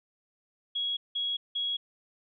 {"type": "tone bursts", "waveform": "sine", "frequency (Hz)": 3322, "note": "G#7", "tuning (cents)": 0, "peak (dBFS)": -28, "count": 3, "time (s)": [0.75, 1.77], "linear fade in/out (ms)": 10, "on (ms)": 220, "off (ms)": 180, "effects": []}